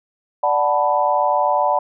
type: chord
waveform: sine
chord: B minor seventh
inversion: first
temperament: equal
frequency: 587.3 / 740 / 880 / 987.8 Hz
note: D5 / F#5 / A5 / B5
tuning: 0 / 0 / 0 / 0 cents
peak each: -20 dBFS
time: 0.43-1.79 s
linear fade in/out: 5 ms
effects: none